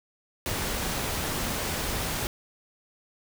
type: noise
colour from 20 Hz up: pink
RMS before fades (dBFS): -30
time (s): 0.46-2.27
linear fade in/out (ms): 0
effects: none